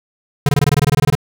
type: tone bursts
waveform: square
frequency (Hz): 143.9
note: D3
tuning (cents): -35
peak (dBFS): -11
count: 14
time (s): 0.46-1.152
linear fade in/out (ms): 2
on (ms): 29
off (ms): 22
effects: none